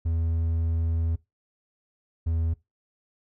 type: tone pair in turn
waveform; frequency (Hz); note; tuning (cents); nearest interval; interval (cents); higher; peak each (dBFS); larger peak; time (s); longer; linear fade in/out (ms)
triangle; 82.3 / 81.97; E2 / E2; -2 / -9; unison; 7; first; -21; neither; 0.05-1.16 / 2.26-2.54; first; 10
effects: noise-tail reverb RT60 0.2 s tail -20 dB re dry